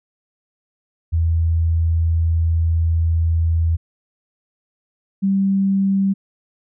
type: tone pair in turn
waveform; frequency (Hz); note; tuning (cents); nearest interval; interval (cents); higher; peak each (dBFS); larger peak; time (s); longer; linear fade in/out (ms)
sine; 82.41 / 194.99; E2 / G3; 0 / -9; octave + minor third; 1491; second; -14; neither; 1.12-3.77 / 5.22-6.14; first; 20
effects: none